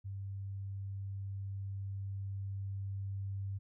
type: tone with level ramp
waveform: sine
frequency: 98.1 Hz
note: G2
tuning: 2 cents sharp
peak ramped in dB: -39 to -36 dBFS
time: 0.04-3.59 s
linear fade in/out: 20 ms
effects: none